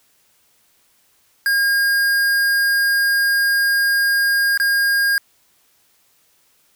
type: tone with dropouts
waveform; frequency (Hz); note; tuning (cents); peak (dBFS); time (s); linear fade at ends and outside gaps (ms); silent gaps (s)
square; 1620; G#6; -43; -15; 1.46-5.18; 1; 4.575-4.599
effects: white hiss -59 dBFS RMS until 6.75 s